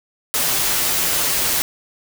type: noise with comb filter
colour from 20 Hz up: white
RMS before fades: -19 dBFS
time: 0.34-1.62 s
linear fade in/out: 0 ms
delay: 9.6 ms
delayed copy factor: -0.55
effects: none